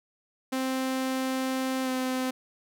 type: tone with pitch glide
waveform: sawtooth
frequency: 261.6 to 257.7 Hz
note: C4 to C4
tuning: 0 to -26 cents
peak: -23 dBFS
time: 0.52-2.31 s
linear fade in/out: 10 ms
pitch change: -26 cents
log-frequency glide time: 1.83-1.89 s
effects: none